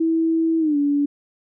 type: tone with pitch glide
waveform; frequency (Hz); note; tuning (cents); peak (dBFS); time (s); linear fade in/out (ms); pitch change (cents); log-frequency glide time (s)
sine; 326 to 287.1; E4 to D4; -19 to -39; -16; 0-1.06; 10; -220; 0.59-0.77
effects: none